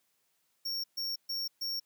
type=tone bursts; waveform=square; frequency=5510 Hz; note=F8; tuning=24 cents flat; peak=-33 dBFS; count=4; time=0.65-1.8 s; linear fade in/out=10 ms; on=190 ms; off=130 ms; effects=white hiss -75 dBFS RMS until 1.85 s + high-pass 100 Hz 12 dB/octave